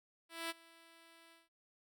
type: tone with ADSR envelope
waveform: 5% pulse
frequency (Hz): 331.2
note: E4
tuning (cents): +8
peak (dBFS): -26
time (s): 0.29-1.49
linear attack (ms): 210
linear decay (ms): 27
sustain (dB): -23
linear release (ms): 170
effects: none